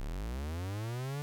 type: linear sweep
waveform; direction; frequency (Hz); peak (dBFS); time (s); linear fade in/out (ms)
45% pulse; up; 31 to 147.7; -35; 0-1.22; 0
effects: none